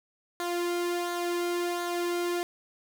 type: tone with flanger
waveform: sawtooth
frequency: 349.2 Hz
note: F4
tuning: in tune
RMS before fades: -30 dBFS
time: 0.4-2.43 s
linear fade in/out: 0 ms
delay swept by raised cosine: 0.37 to 1.77 ms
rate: 1.4 Hz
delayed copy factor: -0.55
effects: none